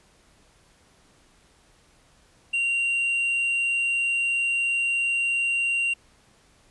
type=tone; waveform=triangle; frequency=2763 Hz; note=F7; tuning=19 cents flat; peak=-20 dBFS; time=2.53-5.94 s; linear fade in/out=10 ms; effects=pink hiss -59 dBFS RMS until 6.7 s + resampled to 24000 Hz